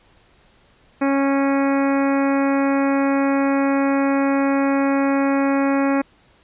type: harmonic tone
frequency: 275.6 Hz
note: C#4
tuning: 10 cents flat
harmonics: 1 / 2 / 3 / 4 / 5 / 6 / 7 / 8 / 9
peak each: -17 / -23 / -27 / -29 / -31 / -33 / -34 / -35 / -36 dBFS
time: 1.01-6.02 s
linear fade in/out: 10 ms
effects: pink hiss -55 dBFS RMS until 6.43 s + resampled to 8000 Hz